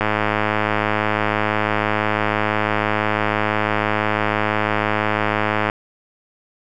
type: click train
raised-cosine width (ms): 0.5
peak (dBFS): -3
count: 604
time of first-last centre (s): 0.01-5.699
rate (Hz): 106
effects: none